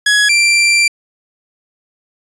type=tone pair in turn; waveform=sawtooth; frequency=1676 / 2358 Hz; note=G#6 / D7; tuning=+15 / +6 cents; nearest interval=tritone; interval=591 cents; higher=second; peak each=-5 dBFS; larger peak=neither; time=0.06-0.29 / 0.29-0.88 s; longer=second; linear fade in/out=5 ms; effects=resampled to 22050 Hz